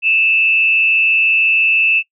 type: tone with frequency modulation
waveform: sine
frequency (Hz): 2640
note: E7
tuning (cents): +2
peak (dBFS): -10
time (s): 0.02-2.03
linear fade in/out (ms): 50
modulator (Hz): 146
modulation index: 0.49
effects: noise-tail reverb RT60 0.1 s tail -23 dB re dry